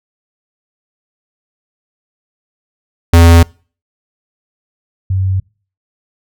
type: tone pair in turn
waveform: square / sine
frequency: 84.3 / 94.85 Hz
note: E2 / F#2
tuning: +39 / +43 cents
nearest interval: major second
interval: 204 cents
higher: second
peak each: -3 / -11 dBFS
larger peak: first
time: 3.13-3.43 / 5.1-5.4 s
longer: neither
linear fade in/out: 5 ms
effects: noise-tail reverb RT60 0.4 s tail -26 dB re dry